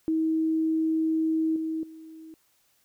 sine tone with level steps, 319.5 Hz, D#4, 46 cents sharp, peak -22 / -27 / -42 dBFS, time 0.08-2.34 s, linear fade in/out 0 ms, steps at 1.56 / 1.83 s, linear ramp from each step 2 ms, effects white hiss -67 dBFS RMS until 2.84 s

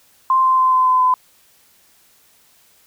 sine tone with pitch steps, 1046.5 / 1039.9 / 1033.3 / 1026.7 / 1020.2 / 1013.8 Hz, C6 / C6 / C6 / C6 / C6 / B5, 0 / -11 / -22 / -33 / -44 / +45 cents, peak -11 dBFS, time 0.3-1.14 s, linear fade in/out 2 ms, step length 140 ms, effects white hiss -54 dBFS RMS until 2.86 s

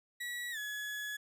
35% pulse tone with pitch glide, 1935 to 1694.3 Hz, B6 to G#6, -36 to +34 cents, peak -36 dBFS, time 0.2-1.17 s, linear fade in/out 10 ms, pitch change -230 cents, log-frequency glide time 0.51-0.58 s, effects none

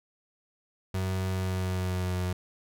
35% pulse tone with pitch glide, 93.9 to 90.75 Hz, F#2 to F#2, +26 to -33 cents, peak -26 dBFS, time 0.94-2.33 s, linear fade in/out 5 ms, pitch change -59 cents, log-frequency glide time 1.31-2.18 s, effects none

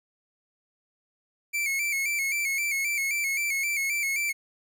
45% pulse tone with vibrato, 2257 Hz, C#7, 31 cents sharp, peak -25 dBFS, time 1.53-4.33 s, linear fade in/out 20 ms, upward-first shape square, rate 3.8 Hz, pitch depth 61 cents each way, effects none

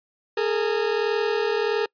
40% pulse tone pair together, 415.3 / 456.8 Hz, G#4 / A#4, 0 / -35 cents, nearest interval major second, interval 165 cents, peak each -23 dBFS, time 0.37-1.86 s, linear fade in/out 5 ms, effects noise-tail reverb RT60 0.1 s tail -26 dB re dry + resampled to 11025 Hz

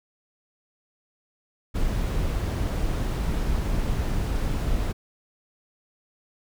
brown noise, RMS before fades -25 dBFS, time 1.74-4.93 s, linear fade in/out 20 ms, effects none

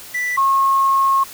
triangle / sine tone pair in turn, 1975.5 / 1084.6 Hz, B6 / C#6, 0 / -38 cents, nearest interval minor seventh, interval 1038 cents, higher first, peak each -17 / -12 dBFS, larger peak second, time 0.14-0.37 / 0.37-1.24 s, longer second, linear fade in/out 10 ms, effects white hiss -37 dBFS RMS until 1.33 s

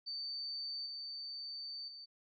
sine tone with level steps, 4571 Hz, D8, 48 cents flat, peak -39 / -42 / -48 dBFS, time 0.06-2.06 s, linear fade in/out 20 ms, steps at 0.86 / 1.88 s, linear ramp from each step 2 ms, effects none

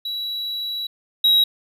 triangle tone pair in turn, 3911 / 3842 Hz, B7 / B7, -18 / -48 cents, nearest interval unison, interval 30 cents, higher first, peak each -23 / -11 dBFS, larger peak second, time 0.05-0.87 / 1.24-1.44 s, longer first, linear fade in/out 5 ms, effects none

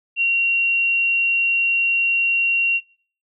sine tone, 2750 Hz, F7, 27 cents flat, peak -15 dBFS, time 0.16-2.81 s, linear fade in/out 50 ms, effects noise-tail reverb RT60 0.5 s tail -24 dB re dry

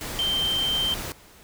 sine tone in noise, 3131 Hz, G7, 3 cents flat, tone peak -22 dBFS, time 0.19-0.94 s, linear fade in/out 0 ms, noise pink, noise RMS -33 dBFS, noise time 0.01-1.12 s, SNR +8 dB, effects pink hiss -51 dBFS RMS until 1.43 s

